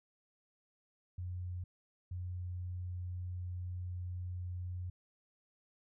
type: tone bursts at uneven times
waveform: sine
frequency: 89.8 Hz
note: F2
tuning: 49 cents sharp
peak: -38 dBFS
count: 2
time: 1.18-1.64 / 2.11-4.9 s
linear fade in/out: 5 ms
effects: none